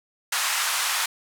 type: band-pass noise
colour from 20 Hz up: pink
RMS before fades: -25 dBFS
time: 0.32-1.06 s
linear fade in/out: 5 ms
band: 950 to 13000 Hz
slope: 24 dB/octave
effects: none